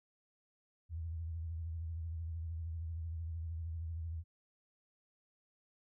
sine tone with vibrato, 82.1 Hz, E2, 6 cents flat, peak -38 dBFS, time 0.89-4.24 s, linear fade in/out 50 ms, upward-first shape triangle, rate 13 Hz, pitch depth 85 cents each way, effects none

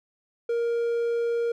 triangle tone, 468.6 Hz, A#4, 9 cents sharp, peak -21 dBFS, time 0.49-1.52 s, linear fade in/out 5 ms, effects none

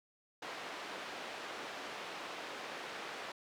pink band-pass noise, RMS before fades -45 dBFS, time 0.42-3.32 s, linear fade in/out 5 ms, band 450 to 3600 Hz, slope 12 dB/octave, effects none

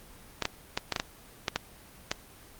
clicks, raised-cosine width 0.2 ms, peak -9 dBFS, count 9, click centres 0.423 / 0.454 / 0.775 / 0.923 / 0.962 / 0.999 / 1.482 / 1.56 / 2.115 s, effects pink hiss -52 dBFS RMS until 2.59 s + Opus 24 kbps

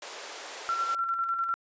pink high-pass noise, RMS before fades -41 dBFS, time 0.02-0.95 s, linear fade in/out 2 ms, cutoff 440 Hz, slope 24 dB/octave
sine tone with tremolo, 1357 Hz, E6, 50 cents sharp, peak -25 dBFS, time 0.69-1.54 s, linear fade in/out 0 ms, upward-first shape square, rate 10 Hz, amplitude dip 40%
effects resampled to 16000 Hz

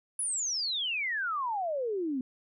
sine exponential sweep, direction down, 10548 to 246.9 Hz, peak -29 dBFS, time 0.19-2.21 s, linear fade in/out 2 ms, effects none

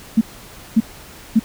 sine tone bursts, 223 Hz, A3, 23 cents sharp, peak -8 dBFS, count 3, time 0.17-1.396 s, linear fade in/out 10 ms, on 42 ms, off 550 ms, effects pink hiss -40 dBFS RMS until 1.44 s

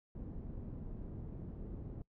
pink low-pass noise, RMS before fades -45 dBFS, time 0.15-2.02 s, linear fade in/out 2 ms, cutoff 290 Hz, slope 12 dB/octave, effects noise-tail reverb RT60 0.1 s tail -24 dB re dry

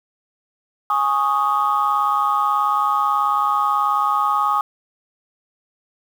sine chord, Ab suspended fourth, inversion none, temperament just, 830.6 / 1107.5 / 1245.9 Hz, Ab5 / Db6 / Eb6, 0 / -2 / +2 cents, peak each -21 / -20 / -18 dBFS, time 0.9-4.61 s, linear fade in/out 2 ms, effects tanh soft clip ceiling -8 dBFS + 7-bit

